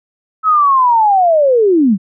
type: linear sweep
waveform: sine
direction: down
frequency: 1303 to 174.7 Hz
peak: -7 dBFS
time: 0.43-1.98 s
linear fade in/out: 50 ms
effects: none